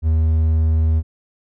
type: tone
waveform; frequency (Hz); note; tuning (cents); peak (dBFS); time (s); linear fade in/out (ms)
triangle; 79.6; D#2; +40; -11; 0.02-1.03; 50
effects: none